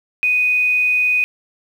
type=tone with quantisation; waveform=sine; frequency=2489 Hz; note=D#7; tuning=in tune; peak=-13 dBFS; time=0.23-1.24 s; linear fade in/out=0 ms; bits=7; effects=none